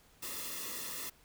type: noise with comb filter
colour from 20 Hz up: white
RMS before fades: -41 dBFS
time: 0.22-1.1 s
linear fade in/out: 10 ms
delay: 1.3 ms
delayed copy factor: -0.8
effects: pink hiss -64 dBFS RMS until 1.24 s